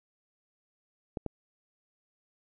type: clicks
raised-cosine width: 2 ms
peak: -20 dBFS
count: 2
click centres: 1.172 / 1.263 s
effects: none